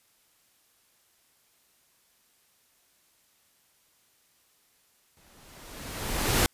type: noise with exponential growth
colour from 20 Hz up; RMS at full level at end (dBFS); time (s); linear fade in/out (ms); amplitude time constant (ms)
pink; -21; 5.17-6.46; 0; 280
effects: white hiss -66 dBFS RMS until 6.53 s + resampled to 32000 Hz